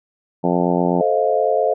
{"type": "harmonic tone", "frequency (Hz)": 88, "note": "F2", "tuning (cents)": 14, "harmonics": [2, 3, 4, 5, 6, 7, 8, 9, 10], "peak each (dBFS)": [-20, -22, -23, -24, -25, -25, -26, -27, -27], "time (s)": [0.43, 1.02], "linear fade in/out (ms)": 20}
{"type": "chord", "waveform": "sine", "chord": "F dominant seventh", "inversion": "first", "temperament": "just", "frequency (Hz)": [436.5, 523.8, 628.6, 698.5], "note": ["A4", "C5", "Eb5", "F5"], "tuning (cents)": [-14, 2, 18, 0], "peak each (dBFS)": -20, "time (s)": [1, 1.74], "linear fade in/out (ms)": 10}
{"effects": []}